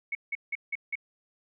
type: tone bursts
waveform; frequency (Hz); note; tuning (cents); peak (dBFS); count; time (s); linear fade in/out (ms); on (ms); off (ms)
sine; 2212; C#7; -4; -28; 5; 0.12-0.955; 5; 31; 170
effects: none